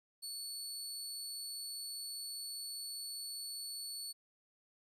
25% pulse tone, 4435 Hz, C#8, in tune, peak -37 dBFS, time 0.22-4.13 s, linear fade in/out 20 ms, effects 13-bit

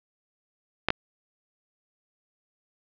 clicks, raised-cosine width 0.3 ms, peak -5 dBFS, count 2, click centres 0.886 / 0.904 s, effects low-pass 4000 Hz 12 dB/octave

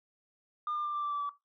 sine tone with pitch steps, 1208 / 1198.3 / 1188.6 / 1179 / 1169.6 / 1160.1 / 1150.8 Hz, D6 / D6 / D6 / D6 / D6 / D6 / D6, +48 / +34 / +20 / +6 / -7 / -22 / -36 cents, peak -30 dBFS, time 0.67-1.293 s, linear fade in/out 2 ms, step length 89 ms, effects noise-tail reverb RT60 0.2 s tail -17 dB re dry + tanh soft clip ceiling -28 dBFS

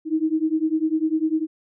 sine beating tone pair, 311 / 321 Hz, D#4 / E4, -1 / -46 cents, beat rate 10 Hz, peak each -22 dBFS, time 0.05-1.47 s, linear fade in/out 50 ms, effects none

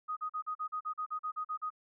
sine tone bursts, 1248 Hz, D#6, 5 cents sharp, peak -33 dBFS, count 13, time 0.08-1.704 s, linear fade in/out 20 ms, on 88 ms, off 40 ms, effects none

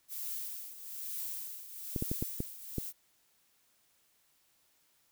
violet noise with tremolo, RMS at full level -38 dBFS, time 0.08-2.93 s, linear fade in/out 50 ms, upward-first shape triangle, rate 1.1 Hz, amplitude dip 75%
clicks, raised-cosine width 3 ms, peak -20 dBFS, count 6, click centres 1.962 / 2.024 / 2.115 / 2.225 / 2.404 / 2.783 s
effects white hiss -71 dBFS RMS until 5.11 s

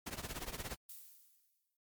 pink noise with tremolo, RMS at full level -40 dBFS, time 0.06-0.76 s, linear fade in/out 10 ms, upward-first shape triangle, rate 17 Hz, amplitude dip 90%
violet noise with exponential decay, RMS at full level -48 dBFS, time 0.89-1.77 s, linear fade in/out 5 ms, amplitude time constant 190 ms
effects MP3 96 kbps

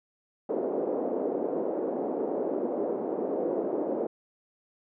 white band-pass noise, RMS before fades -30 dBFS, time 0.49-4.07 s, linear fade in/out 5 ms, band 280 to 540 Hz, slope 24 dB/octave, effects none

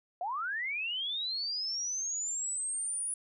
sine linear sweep, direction up, 673 to 9860 Hz, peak -32 dBFS, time 0.21-3.14 s, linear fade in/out 2 ms, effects none

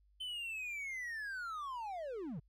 triangle linear sweep, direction down, 3078 to 123.47 Hz, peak -38 dBFS, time 0.2-2.4 s, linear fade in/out 10 ms, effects added 50 Hz sine -66 dBFS peak until 2.48 s

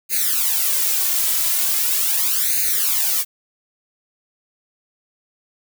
blue noise with flanger, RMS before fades -19 dBFS, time 0.09-3.25 s, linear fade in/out 50 ms, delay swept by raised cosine 0.45 to 3.05 ms, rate 0.4 Hz, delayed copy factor +0.95, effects none

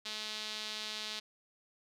sawtooth tone with band-pass filter, 214.6 Hz, A3, 43 cents flat, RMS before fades -41 dBFS, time 0.05-1.2 s, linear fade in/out 10 ms, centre 4000 Hz, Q 2.5, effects none

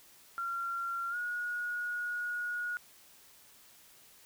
sine tone with pitch glide, 1376 to 1447.8 Hz, F6 to F#6, -26 to -38 cents, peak -33 dBFS, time 0.38-2.77 s, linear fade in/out 0 ms, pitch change +88 cents, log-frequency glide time 1.1-1.16 s, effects white hiss -59 dBFS RMS until 4.25 s

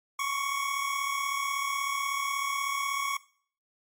25% pulse tone pair together, 1084.7 / 1121 Hz, C#6 / C#6, -38 / +19 cents, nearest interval minor second, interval 57 cents, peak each -30 / -26 dBFS, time 0.19-3.17 s, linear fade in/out 5 ms, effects noise-tail reverb RT60 0.5 s tail -18 dB re dry + MP3 64 kbps

